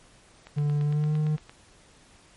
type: click train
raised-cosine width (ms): 0.3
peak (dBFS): -28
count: 10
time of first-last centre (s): 0.47-1.495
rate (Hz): 8.78
type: tone with pitch glide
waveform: triangle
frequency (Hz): 146.83 to 152.8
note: D3 to D#3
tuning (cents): 0 to -31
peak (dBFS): -20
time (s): 0.56-1.37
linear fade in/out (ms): 20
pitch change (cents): +69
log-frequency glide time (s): 0.83-1.15
effects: pink hiss -56 dBFS RMS until 2.36 s + MP3 48 kbps